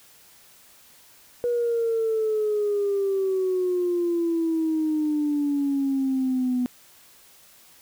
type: exponential sweep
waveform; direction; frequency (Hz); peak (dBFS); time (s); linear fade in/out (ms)
sine; down; 484.7 to 246.9; -20; 1.44-6.66; 0
effects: tanh soft clip ceiling -16 dBFS + white hiss -53 dBFS RMS until 7.81 s